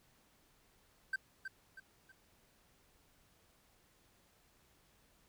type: tone with echo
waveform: triangle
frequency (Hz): 1555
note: G6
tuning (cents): -14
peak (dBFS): -31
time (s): 1.13-1.16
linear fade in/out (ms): 5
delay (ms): 320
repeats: 3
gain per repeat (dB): -8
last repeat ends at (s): 2.12
effects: pink hiss -70 dBFS RMS until 5.28 s